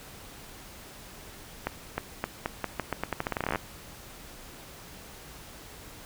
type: accelerating click train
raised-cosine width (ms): 0.5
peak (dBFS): -13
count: 22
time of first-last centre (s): 1.67-3.558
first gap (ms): 310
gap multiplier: 0.84
effects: pink hiss -47 dBFS RMS until 6.05 s